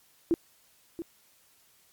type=tone with echo; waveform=sine; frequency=335.4 Hz; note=E4; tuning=30 cents sharp; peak=-20 dBFS; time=0.31-0.34 s; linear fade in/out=0 ms; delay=680 ms; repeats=1; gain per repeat=-12 dB; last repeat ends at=1.02 s; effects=white hiss -63 dBFS RMS until 1.92 s + MP3 96 kbps